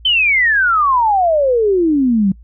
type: exponential sweep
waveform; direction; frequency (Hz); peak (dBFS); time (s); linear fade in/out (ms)
sine; down; 3120 to 185; -10; 0.05-2.32; 5
effects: noise-tail reverb RT60 0.1 s tail -26 dB re dry + added 57 Hz sine -37 dBFS peak until 2.43 s